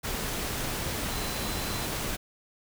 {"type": "tone in noise", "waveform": "sine", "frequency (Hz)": 4047, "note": "B7", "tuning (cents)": 42, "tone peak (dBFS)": -42, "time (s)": [1.1, 1.87], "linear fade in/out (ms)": 20, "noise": "pink", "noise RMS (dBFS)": -32, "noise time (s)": [0.03, 2.17], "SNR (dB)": -13, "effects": []}